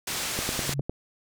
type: low-pass noise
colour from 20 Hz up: white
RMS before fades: -31 dBFS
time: 0.07-0.74 s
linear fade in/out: 5 ms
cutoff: 8500 Hz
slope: 12 dB/octave
type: click train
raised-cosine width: 2 ms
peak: -16 dBFS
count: 6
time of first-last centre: 0.39-0.896 s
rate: 9.89 Hz
type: tone with exponential growth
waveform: sine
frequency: 138.59 Hz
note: C#3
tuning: in tune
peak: -25 dBFS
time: 0.41-0.81 s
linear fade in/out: 5 ms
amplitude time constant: 85 ms
effects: none